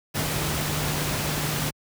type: tone in noise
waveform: sine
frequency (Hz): 150.1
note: D3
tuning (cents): +38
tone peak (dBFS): -29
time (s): 0.14-1.71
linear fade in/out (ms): 20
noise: pink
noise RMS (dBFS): -27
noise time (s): 0.14-1.71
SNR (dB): -5
effects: high-pass 60 Hz 12 dB/octave